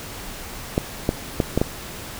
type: clicks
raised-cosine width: 2 ms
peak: -4 dBFS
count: 5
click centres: 0.779 / 1.091 / 1.402 / 1.576 / 1.615 s
effects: pink hiss -35 dBFS RMS until 2.19 s